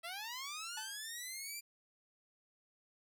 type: linear sweep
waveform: 10% pulse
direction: up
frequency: 647 to 2391 Hz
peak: -34 dBFS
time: 0.03-1.61 s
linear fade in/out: 20 ms
type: tone with exponential decay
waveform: sawtooth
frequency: 872 Hz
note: A5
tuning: 16 cents flat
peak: -38 dBFS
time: 0.77-1.03 s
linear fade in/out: 5 ms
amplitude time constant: 55 ms
effects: none